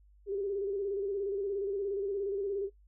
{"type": "tone with vibrato", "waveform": "sine", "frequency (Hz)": 397.2, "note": "G4", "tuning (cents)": 23, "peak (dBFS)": -31, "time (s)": [0.26, 2.7], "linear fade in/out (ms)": 50, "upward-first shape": "square", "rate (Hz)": 17, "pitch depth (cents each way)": 52, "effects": ["noise-tail reverb RT60 0.1 s tail -17 dB re dry", "added 50 Hz sine -58 dBFS peak until 2.87 s"]}